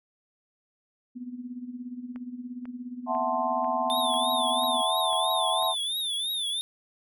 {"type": "tone with tremolo", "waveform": "sine", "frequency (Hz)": 246.9, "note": "B3", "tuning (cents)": 0, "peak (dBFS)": -32, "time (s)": [1.15, 4.82], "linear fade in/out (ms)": 20, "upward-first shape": "sine", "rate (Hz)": 17, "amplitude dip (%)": 70}
{"type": "click train", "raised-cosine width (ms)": 0.5, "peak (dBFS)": -32, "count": 8, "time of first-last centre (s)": [2.16, 5.625], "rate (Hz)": 2.02}
{"type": "chord", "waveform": "sine", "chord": "F# half-diminished seventh", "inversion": "third", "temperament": "equal", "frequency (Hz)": [659.3, 740, 880, 1046.5], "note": ["E5", "F#5", "A5", "C6"], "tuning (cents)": [0, 0, 0, 0], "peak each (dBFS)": -30, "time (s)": [3.06, 5.75], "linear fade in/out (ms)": 50}
{"type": "tone with vibrato", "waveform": "square", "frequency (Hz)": 3563, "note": "A7", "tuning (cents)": 21, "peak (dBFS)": -28, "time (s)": [3.9, 6.61], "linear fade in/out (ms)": 0, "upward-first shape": "triangle", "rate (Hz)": 3, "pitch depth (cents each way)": 130}
{"effects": []}